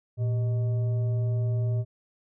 sine tone with frequency modulation, 115.3 Hz, A#2, 19 cents flat, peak -23 dBFS, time 0.17-1.85 s, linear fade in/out 50 ms, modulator 507 Hz, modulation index 0.26, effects none

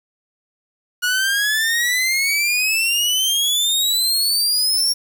sawtooth exponential sweep, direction up, 1447 to 5570 Hz, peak -13 dBFS, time 1.02-4.94 s, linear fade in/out 20 ms, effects 7-bit

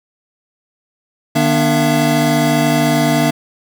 square tone cluster, 152.2 / 241.8 / 295.7 / 673 Hz, D#3 / B3 / D4 / E5, -38 / -36 / +12 / +36 cents, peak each -18 dBFS, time 1.35-3.31 s, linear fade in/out 10 ms, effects none

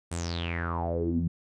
sawtooth tone with low-pass filter sweep, 85 Hz, F2, 46 cents flat, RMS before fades -30 dBFS, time 0.11-1.28 s, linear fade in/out 10 ms, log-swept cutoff 9200 to 170 Hz, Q 8.7, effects none

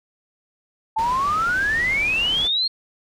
sine exponential sweep, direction up, 867 to 4300 Hz, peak -18 dBFS, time 0.96-2.68 s, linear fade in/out 10 ms
pink low-pass noise, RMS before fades -34 dBFS, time 0.98-2.48 s, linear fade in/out 10 ms, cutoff 6200 Hz, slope 12 dB/octave
effects none

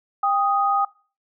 sine tone pair together, 796 / 1245.2 Hz, G5 / D#6, +26 / +1 cents, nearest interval minor sixth, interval 775 cents, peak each -20 dBFS, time 0.23-0.85 s, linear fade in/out 5 ms, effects noise-tail reverb RT60 0.4 s tail -24 dB re dry

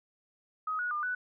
sine tone with pitch steps, 1261 / 1458 / 1204 / 1487 Hz, D#6 / F#6 / D6 / F#6, +23 / -26 / +43 / +8 cents, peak -30 dBFS, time 0.67-1.15 s, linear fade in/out 5 ms, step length 120 ms, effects none

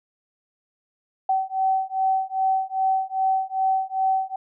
sine beating tone pair, 763 / 765.5 Hz, G5 / G5, -47 / -41 cents, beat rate 2.5 Hz, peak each -23 / -23 dBFS, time 1.29-4.36 s, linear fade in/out 5 ms, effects none

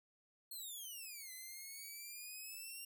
5% pulse exponential two-way sweep, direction down then up, 4300 to 2021 to 2787 Hz, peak -39 dBFS, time 0.51-2.85 s, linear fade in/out 5 ms, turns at 1.32 s, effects none

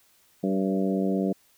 harmonic tone with a mistuned harmonic, 96.2 Hz, G2, 32 cents flat, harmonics 2 / 3 / 4 / 5 / 6 / 7, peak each -25 / -29 / -31 / -33 / -35 / -36 dBFS, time 0.43-1.33 s, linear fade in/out 10 ms, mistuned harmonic 6, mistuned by -15 cents, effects white hiss -62 dBFS RMS until 1.57 s

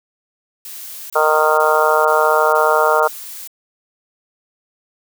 blue noise bursts, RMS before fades -32 dBFS, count 6, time 0.65-3.475 s, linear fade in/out 2 ms, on 450 ms, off 25 ms
harmonic tone, 154.5 Hz, D#3, 12 cents flat, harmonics 3 / 4 / 5 / 6 / 7 / 8 / 9, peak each -18 / -17 / -21 / -19 / -22 / -19 / -19 dBFS, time 1.15-3.08 s, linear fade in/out 10 ms
effects none

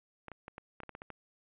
clicks, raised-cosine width 0.5 ms, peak -29 dBFS, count 10, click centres 0.283 / 0.317 / 0.481 / 0.581 / 0.803 / 0.834 / 0.893 / 0.951 / 1.019 / 1.103 s, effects resampled to 8000 Hz

